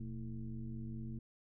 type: tone with frequency modulation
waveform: sine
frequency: 123.47 Hz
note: B2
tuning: in tune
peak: -40 dBFS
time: 0-1.19 s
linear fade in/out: 5 ms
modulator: 101 Hz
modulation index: 1.3
effects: none